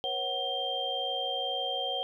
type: tone cluster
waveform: sine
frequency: 480.8 / 543 / 745 / 3173 Hz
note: B4 / C#5 / F#5 / G7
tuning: -46 / -36 / +12 / +20 cents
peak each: -40 / -37 / -35 / -32 dBFS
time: 0.04-2.03 s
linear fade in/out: 0 ms
effects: 11-bit